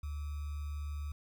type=tone with sample-and-hold; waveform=sine; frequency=73.5 Hz; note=D2; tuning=2 cents sharp; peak=-36 dBFS; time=0.03-1.12 s; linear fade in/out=5 ms; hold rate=1225 Hz; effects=none